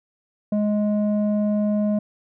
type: tone with low-pass filter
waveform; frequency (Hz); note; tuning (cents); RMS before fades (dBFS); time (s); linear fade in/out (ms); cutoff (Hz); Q
square; 209.2; G#3; +13; -21; 0.52-1.99; 5; 490; 8
effects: none